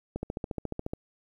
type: click train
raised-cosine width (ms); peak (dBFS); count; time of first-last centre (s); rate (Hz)
2; -19; 12; 0.16-0.935; 14.2
effects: 10-bit